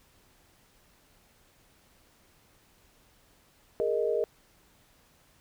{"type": "chord", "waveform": "sine", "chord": "Ab suspended second", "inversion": "none", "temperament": "equal", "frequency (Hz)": [415.3, 466.2, 622.3], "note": ["Ab4", "Bb4", "Eb5"], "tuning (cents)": [0, 0, 0], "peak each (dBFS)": [-30, -28, -31], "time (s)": [3.8, 4.24], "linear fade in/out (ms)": 0, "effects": ["pink hiss -63 dBFS RMS until 5.4 s"]}